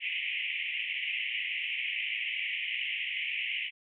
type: band-pass noise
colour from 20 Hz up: white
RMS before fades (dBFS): -34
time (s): 0-3.71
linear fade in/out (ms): 50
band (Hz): 2000 to 3000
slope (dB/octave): 96
effects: none